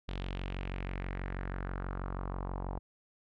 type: tone with low-pass filter sweep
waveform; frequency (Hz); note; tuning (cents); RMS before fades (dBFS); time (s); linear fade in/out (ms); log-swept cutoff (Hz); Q
sawtooth; 46.2; F#1; -2; -38; 0.08-2.79; 10; 3500 to 880; 2.7
effects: none